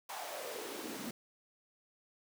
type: noise with high-pass filter sweep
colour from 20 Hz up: pink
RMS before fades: -43 dBFS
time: 0.09-1.11 s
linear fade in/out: 5 ms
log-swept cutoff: 860 to 210 Hz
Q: 3.4
effects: none